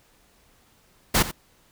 pink noise with echo, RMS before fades -19 dBFS, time 1.14-1.23 s, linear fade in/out 10 ms, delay 86 ms, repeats 1, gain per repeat -14 dB, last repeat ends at 1.316 s, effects pink hiss -60 dBFS RMS until 1.71 s

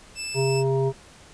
15% pulse tone, 2637 Hz, E7, in tune, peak -22 dBFS, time 0.15-0.64 s, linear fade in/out 50 ms
harmonic tone, 134.4 Hz, C3, 47 cents sharp, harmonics 1 / 3 / 5 / 7, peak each -23 / -22 / -34 / -34 dBFS, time 0.34-0.93 s, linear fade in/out 50 ms
effects pink hiss -49 dBFS RMS until 1.33 s + resampled to 22050 Hz

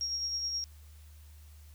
sine tone with tremolo, 5588 Hz, F8, in tune, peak -30 dBFS, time 0.01-0.64 s, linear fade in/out 0 ms, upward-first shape sine, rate 9.5 Hz, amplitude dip 35%, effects added 75 Hz sine -50 dBFS peak until 1.74 s + white hiss -63 dBFS RMS until 1.74 s

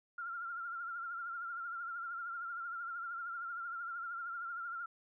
sine tone with vibrato, 1384 Hz, F6, 16 cents flat, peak -39 dBFS, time 0.18-4.86 s, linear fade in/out 5 ms, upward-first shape triangle, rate 13 Hz, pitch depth 71 cents each way, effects none

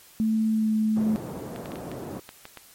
sine tone with pitch glide, 220 to 217.2 Hz, A3 to A3, 0 to -22 cents, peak -20 dBFS, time 0.2-1.16 s, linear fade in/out 0 ms, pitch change -22 cents, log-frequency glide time 0.5-0.71 s
pink band-pass noise, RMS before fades -36 dBFS, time 0.96-2.2 s, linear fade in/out 5 ms, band 140 to 640 Hz, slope 12 dB/octave
clicks, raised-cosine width 0.3 ms, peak -23 dBFS, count 8, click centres 1.561 / 1.658 / 1.719 / 1.757 / 1.916 / 2.291 / 2.454 / 2.573 s
effects white hiss -52 dBFS RMS until 2.74 s + MP3 64 kbps

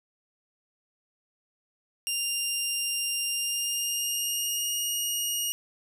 15% pulse tone with pitch glide, 2794 to 2868 Hz, F7 to F7, 0 to +45 cents, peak -20 dBFS, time 2.07-5.52 s, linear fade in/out 0 ms, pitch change +45 cents, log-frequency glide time 3.27-4.93 s, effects none

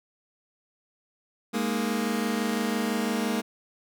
sawtooth chord, Ab suspended second, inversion none, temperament just, 207.7 / 233.6 / 311.5 Hz, Ab3 / Bb3 / Eb4, 0 / +4 / +2 cents, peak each -25 / -24 / -30 dBFS, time 1.53-3.42 s, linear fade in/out 20 ms, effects none

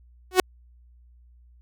sawtooth tone with exponential growth, 369.8 Hz, F#4, 1 cent flat, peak -6 dBFS, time 0.31-0.4 s, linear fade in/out 2 ms, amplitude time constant 18 ms, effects added 60 Hz sine -51 dBFS peak until 1.61 s

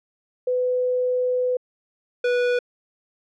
sine / square tone pair in turn, 501 / 490.1 Hz, B4 / B4, +25 / -13 cents, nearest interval unison, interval 38 cents, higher first, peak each -19 dBFS, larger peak neither, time 0.47-1.57 / 2.24-2.59 s, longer first, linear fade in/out 5 ms, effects low-pass 3000 Hz 12 dB/octave

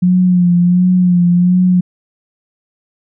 sine tone with vibrato, 178.6 Hz, F3, 39 cents sharp, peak -7 dBFS, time 0.02-1.81 s, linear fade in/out 10 ms, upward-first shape sine, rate 1.4 Hz, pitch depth 39 cents each way, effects none

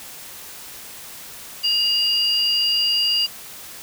sine tone pair together, 2844 / 4783 Hz, F7 / D8, +31 / +31 cents, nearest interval major sixth, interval 900 cents, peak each -20 / -19 dBFS, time 1.63-3.27 s, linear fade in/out 20 ms, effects white hiss -38 dBFS RMS until 3.82 s

